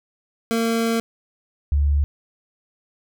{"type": "tone pair in turn", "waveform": ["25% pulse", "sine"], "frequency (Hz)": [228.5, 71.97], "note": ["A#3", "D2"], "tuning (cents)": [-34, -34], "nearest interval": "octave + minor sixth", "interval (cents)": 2000, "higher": "first", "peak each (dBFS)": -15, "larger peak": "neither", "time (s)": [[0.51, 1], [1.72, 2.04]], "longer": "first", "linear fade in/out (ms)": 0, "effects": []}